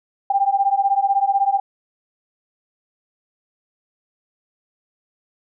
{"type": "beating tone pair", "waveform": "sine", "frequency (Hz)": [784, 800], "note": ["G5", "G5"], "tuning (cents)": [0, 35], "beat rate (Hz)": 16, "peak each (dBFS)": -18, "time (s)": [0.3, 1.6], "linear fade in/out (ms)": 5, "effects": []}